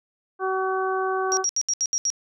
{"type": "harmonic tone", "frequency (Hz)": 378.6, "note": "F#4", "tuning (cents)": 40, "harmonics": [1, 2, 3, 4], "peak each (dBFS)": [-25, -28, -28, -32], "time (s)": [0.39, 1.45], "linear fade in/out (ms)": 50}
{"type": "tone bursts", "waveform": "sine", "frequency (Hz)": 5670, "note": "F8", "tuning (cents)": 25, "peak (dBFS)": -20, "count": 7, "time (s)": [1.32, 2.102], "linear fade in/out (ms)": 0, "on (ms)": 50, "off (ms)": 72}
{"effects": []}